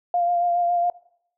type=tone with vibrato; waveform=sine; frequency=698.5 Hz; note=F5; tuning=in tune; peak=-18 dBFS; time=0.14-0.9 s; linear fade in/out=2 ms; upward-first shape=sine; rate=7.2 Hz; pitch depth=21 cents each way; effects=noise-tail reverb RT60 0.7 s tail -21 dB re dry